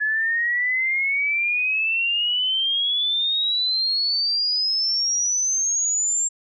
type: exponential sweep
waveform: sine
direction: up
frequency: 1702 to 7459 Hz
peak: -19 dBFS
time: 0-6.29 s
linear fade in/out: 20 ms
effects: none